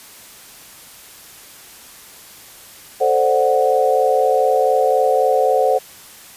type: chord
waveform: sine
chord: D dominant seventh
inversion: second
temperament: equal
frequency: 440 / 523.3 / 587.3 / 740 Hz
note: A4 / C5 / D5 / F#5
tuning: 0 / 0 / 0 / 0 cents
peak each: -19 / -16 / -22 / -17 dBFS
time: 3-5.79 s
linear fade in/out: 20 ms
effects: white hiss -41 dBFS RMS until 6.36 s + resampled to 32000 Hz